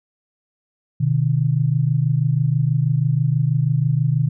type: tone pair together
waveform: sine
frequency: 125.81 / 152 Hz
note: B2 / D#3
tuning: +32 / -40 cents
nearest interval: minor third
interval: 328 cents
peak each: -18 dBFS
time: 1-4.29 s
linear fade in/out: 10 ms
effects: none